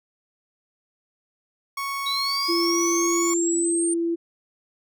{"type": "tone", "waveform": "30% pulse", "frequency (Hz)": 1108.7, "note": "C#6", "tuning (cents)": 0, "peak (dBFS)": -24, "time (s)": [1.77, 3.34], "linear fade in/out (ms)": 5}
{"type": "linear sweep", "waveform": "sine", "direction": "up", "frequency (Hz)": [3830, 8880], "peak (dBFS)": -24, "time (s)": [2.06, 3.94], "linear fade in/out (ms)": 5}
{"type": "tone with pitch glide", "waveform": "sine", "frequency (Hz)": [340.2, 336.5], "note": ["F4", "E4"], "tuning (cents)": [-45, 36], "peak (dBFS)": -21, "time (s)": [2.48, 4.16], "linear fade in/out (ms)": 20, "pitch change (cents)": -19, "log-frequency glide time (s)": [3.37, 3.43]}
{"effects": []}